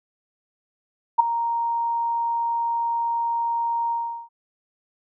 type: tone with ADSR envelope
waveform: sine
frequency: 932.3 Hz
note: A#5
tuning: in tune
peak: -8 dBFS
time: 1.18-4.29 s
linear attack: 18 ms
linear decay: 10 ms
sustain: -13 dB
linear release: 380 ms
effects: none